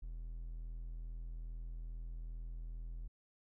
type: tone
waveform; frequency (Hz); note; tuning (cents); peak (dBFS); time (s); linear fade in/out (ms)
triangle; 41.2; E1; 0; -40; 0.02-3.08; 10
effects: none